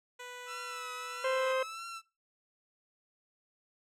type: tone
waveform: 10% pulse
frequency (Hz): 493.9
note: B4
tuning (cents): 0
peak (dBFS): -35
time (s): 0.19-1.53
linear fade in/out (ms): 10
type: tone with vibrato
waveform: sawtooth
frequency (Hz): 1318.5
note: E6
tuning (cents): 0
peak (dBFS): -37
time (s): 0.46-2.02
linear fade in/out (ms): 50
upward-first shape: triangle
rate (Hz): 1.6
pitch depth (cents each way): 67
type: harmonic tone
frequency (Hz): 523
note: C5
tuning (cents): -1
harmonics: 1 / 2 / 3 / 4 / 5 / 6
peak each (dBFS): -30 / -36 / -40 / -42 / -44 / -46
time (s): 1.24-1.63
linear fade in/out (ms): 5
effects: noise-tail reverb RT60 0.3 s tail -23 dB re dry + low-pass 10000 Hz 12 dB/octave